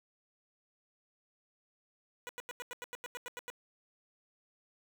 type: tone bursts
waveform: 10% pulse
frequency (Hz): 489.1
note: B4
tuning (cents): -17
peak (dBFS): -32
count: 12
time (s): 2.27-3.501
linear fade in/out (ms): 0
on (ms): 21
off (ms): 89
effects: none